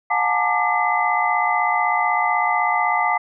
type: tone cluster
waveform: sine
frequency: 721 / 848 / 904 / 1188 / 2030 Hz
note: F#5 / G#5 / A5 / D6 / B6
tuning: -45 / +36 / +47 / +20 / +47 cents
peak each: -23 dBFS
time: 0.1-3.18 s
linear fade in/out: 10 ms
effects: none